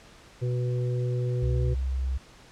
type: harmonic tone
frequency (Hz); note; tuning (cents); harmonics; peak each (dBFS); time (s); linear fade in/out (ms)
123.47; B2; 0; 1 / 3 / 4; -25 / -35 / -37; 0.41-1.75; 20
type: tone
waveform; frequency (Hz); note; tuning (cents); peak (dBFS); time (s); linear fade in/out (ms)
sine; 65.41; C2; 0; -25; 1.42-2.18; 10
effects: pink hiss -52 dBFS RMS until 2.51 s + low-pass 7000 Hz 12 dB/octave